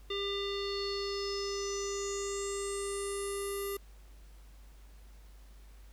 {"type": "tone with low-pass filter sweep", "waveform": "square", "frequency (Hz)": 398.9, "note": "G4", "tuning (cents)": 30, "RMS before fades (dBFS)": -36, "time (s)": [0.1, 3.77], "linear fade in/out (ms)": 5, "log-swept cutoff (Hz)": [3400, 12000], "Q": 7.5, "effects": ["added 50 Hz sine -51 dBFS peak until 5.92 s", "pink hiss -64 dBFS RMS until 5.92 s"]}